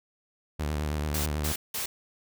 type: tone with vibrato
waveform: sawtooth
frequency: 75.1 Hz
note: D2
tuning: 39 cents sharp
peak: -24 dBFS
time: 0.59-1.53 s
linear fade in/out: 10 ms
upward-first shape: triangle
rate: 9.2 Hz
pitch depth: 72 cents each way
type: noise bursts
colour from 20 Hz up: white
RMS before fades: -32 dBFS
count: 3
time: 1.14-1.86 s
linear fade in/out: 5 ms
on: 120 ms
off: 180 ms
effects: none